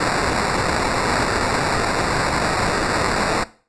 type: noise with sample-and-hold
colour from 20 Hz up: violet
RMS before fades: -20 dBFS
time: 0-3.44 s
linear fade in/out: 5 ms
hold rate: 3150 Hz
effects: noise-tail reverb RT60 0.4 s tail -18 dB re dry + resampled to 22050 Hz

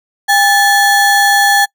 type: ring-modulated tone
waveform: square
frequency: 1276 Hz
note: D#6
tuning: 43 cents sharp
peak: -5 dBFS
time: 0.28-1.66 s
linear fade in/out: 20 ms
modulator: 469 Hz
effects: noise-tail reverb RT60 0.1 s tail -25 dB re dry

